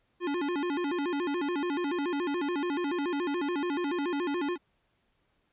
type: tone with vibrato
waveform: square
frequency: 317.3 Hz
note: D#4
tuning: 34 cents sharp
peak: -29 dBFS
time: 0.2-4.58 s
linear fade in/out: 50 ms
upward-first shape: square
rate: 7 Hz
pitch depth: 190 cents each way
effects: pink hiss -73 dBFS RMS until 5.52 s + resampled to 8000 Hz